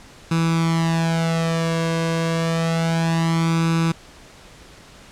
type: tone with flanger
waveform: sawtooth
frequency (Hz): 164.81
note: E3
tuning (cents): 0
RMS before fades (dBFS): -20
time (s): 0.31-3.92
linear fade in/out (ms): 5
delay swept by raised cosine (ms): 0.79 to 1.89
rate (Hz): 0.29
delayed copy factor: +0.75
effects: pink hiss -45 dBFS RMS until 5.11 s + low-pass 8000 Hz 12 dB/octave